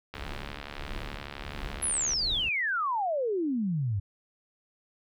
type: click train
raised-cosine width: 0.3 ms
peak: -22 dBFS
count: 144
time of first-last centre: 0.14-2.134 s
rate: 71.7 Hz
type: noise with tremolo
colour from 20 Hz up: brown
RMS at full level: -37 dBFS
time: 0.15-2.49 s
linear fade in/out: 0 ms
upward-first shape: triangle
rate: 1.5 Hz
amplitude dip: 75%
type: exponential sweep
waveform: sine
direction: down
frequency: 11175 to 92.9 Hz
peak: -26 dBFS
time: 1.82-4 s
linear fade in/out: 10 ms
effects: none